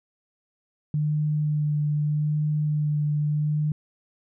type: tone with vibrato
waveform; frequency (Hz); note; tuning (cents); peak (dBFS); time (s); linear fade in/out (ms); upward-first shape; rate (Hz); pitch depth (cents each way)
sine; 150; D3; +37; -21; 0.94-3.72; 2; sine; 0.81; 15
effects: none